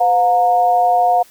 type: tone with amplitude modulation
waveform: sine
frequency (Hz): 716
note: F5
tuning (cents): +43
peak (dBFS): -7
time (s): 0-1.23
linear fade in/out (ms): 10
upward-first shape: sine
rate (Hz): 212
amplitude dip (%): 70
effects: white hiss -47 dBFS RMS until 1.3 s